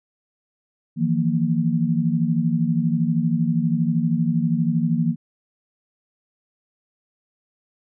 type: tone cluster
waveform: sine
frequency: 159.1 / 171.7 / 232.9 Hz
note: D#3 / F3 / A#3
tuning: +39 / -29 / -1 cents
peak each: -22 dBFS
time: 0.96-5.16 s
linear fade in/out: 50 ms
effects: none